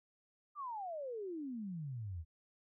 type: exponential sweep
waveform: sine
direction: down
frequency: 1220 to 76.2 Hz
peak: -40 dBFS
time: 0.55-2.25 s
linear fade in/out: 50 ms
effects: none